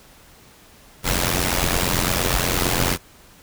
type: noise with amplitude modulation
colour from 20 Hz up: pink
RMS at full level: -17 dBFS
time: 1.03-2.98 s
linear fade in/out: 50 ms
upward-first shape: sine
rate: 88.7 Hz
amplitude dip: 85%
effects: pink hiss -49 dBFS RMS until 3.42 s